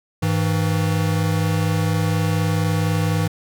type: tone pair together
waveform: square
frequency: 101.55 / 161.2 Hz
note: G#2 / E3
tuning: -38 / -38 cents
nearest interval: minor sixth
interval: 800 cents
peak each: -21 dBFS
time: 0.22-3.28 s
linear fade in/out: 10 ms
effects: none